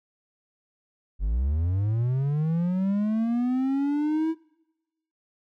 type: linear sweep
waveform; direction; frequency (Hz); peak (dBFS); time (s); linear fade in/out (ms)
triangle; up; 44.75 to 327.1; -20; 1.19-4.35; 50
effects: noise-tail reverb RT60 1.0 s tail -24 dB re dry